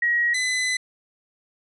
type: tone pair in turn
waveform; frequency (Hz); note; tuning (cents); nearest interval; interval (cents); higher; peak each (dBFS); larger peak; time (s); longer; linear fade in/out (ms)
sine / sawtooth; 1900 / 2012; A#6 / B6; +33 / +32; minor second; 99; second; -18; neither; 0.02-0.34 / 0.34-0.77; second; 5
effects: resampled to 24000 Hz